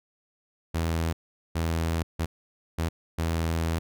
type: tone bursts at uneven times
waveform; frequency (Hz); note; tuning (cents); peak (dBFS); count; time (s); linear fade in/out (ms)
sawtooth; 82.2; E2; -4; -21; 5; 0.74-1.13 / 1.55-2.03 / 2.19-2.26 / 2.78-2.89 / 3.18-3.79; 10
effects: none